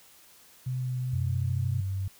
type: tone with vibrato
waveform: sine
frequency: 127.1 Hz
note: C3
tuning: 50 cents flat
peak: -28 dBFS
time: 0.66-1.81 s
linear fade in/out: 10 ms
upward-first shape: sine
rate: 2.5 Hz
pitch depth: 10 cents each way
type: tone with pitch glide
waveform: sine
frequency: 91.6 to 96.32 Hz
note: F#2 to G2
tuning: -17 to -30 cents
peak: -28 dBFS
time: 1.13-2.08 s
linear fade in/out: 5 ms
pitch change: +87 cents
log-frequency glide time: 1.25-1.75 s
effects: white hiss -56 dBFS RMS until 2.19 s